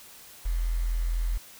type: tone with quantisation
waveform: sine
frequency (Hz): 42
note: E1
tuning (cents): +33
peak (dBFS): -24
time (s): 0.45-1.38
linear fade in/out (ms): 10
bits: 8
effects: white hiss -49 dBFS RMS until 1.59 s